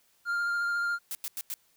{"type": "tone with vibrato", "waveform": "triangle", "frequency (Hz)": 1401, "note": "F6", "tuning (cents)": 5, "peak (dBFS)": -25, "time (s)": [0.25, 0.99], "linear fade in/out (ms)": 50, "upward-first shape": "triangle", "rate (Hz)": 14, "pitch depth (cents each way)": 14}
{"type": "noise bursts", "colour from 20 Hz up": "blue", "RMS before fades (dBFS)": -35, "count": 4, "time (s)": [1.11, 1.54], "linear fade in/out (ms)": 0, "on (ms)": 40, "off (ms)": 90}
{"effects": ["white hiss -67 dBFS RMS until 1.76 s"]}